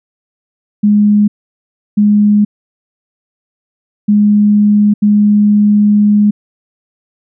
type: tone bursts at uneven times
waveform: sine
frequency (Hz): 207.7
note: G#3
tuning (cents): 0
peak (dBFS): -5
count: 4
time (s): 0.83-1.28 / 1.97-2.45 / 4.08-4.94 / 5.02-6.31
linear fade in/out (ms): 10
effects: none